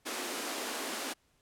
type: high-pass noise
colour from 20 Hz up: pink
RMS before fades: -37 dBFS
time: 0.05-1.14 s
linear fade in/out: 20 ms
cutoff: 240 Hz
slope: 48 dB/octave
effects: pink hiss -71 dBFS RMS until 1.41 s + low-pass 12000 Hz 12 dB/octave